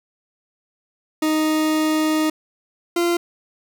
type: tone pair in turn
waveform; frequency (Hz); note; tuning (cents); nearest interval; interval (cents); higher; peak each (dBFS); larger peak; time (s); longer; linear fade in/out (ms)
40% pulse; 311.1 / 344.7; D#4 / F4; 0 / -23; major second; 177; second; -16; neither; 1.22-2.3 / 2.96-3.17; first; 5
effects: none